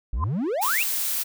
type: exponential sweep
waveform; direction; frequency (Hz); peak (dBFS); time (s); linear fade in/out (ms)
triangle; up; 48 to 2841; -21; 0.13-0.83; 0
type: tone with exponential growth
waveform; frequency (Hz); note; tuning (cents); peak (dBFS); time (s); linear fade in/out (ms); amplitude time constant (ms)
sine; 1033; C6; -22; -20; 0.16-0.24; 2; 17
type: noise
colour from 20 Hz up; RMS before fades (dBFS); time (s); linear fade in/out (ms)
blue; -26; 0.61-1.24; 20
effects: none